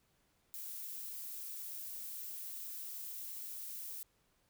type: noise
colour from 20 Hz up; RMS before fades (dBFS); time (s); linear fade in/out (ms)
violet; -45; 0.54-4.03; 0
effects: pink hiss -75 dBFS RMS until 4.49 s